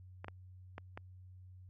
clicks, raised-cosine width 0.5 ms, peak -29 dBFS, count 4, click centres 0.245 / 0.283 / 0.781 / 0.975 s, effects added 92 Hz sine -52 dBFS peak until 1.69 s + Opus 48 kbps

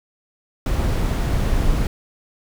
brown noise, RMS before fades -19 dBFS, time 0.66-1.87 s, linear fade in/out 2 ms, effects none

